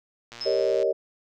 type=click train; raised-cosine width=0.2 ms; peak=-24 dBFS; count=61; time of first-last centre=0.32-0.828 s; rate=118 Hz
type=tone with exponential decay; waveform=sine; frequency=5180 Hz; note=E8; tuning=31 cents flat; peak=-28 dBFS; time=0.41-0.92 s; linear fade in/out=1 ms; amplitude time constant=110 ms
type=chord; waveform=sine; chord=Eb dominant seventh; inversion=first; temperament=equal; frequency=392 / 466.2 / 554.4 / 622.3 Hz; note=G4 / Bb4 / Db5 / Eb5; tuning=0 / 0 / 0 / 0 cents; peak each=-26 dBFS; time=0.45-0.93 s; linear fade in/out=20 ms
effects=none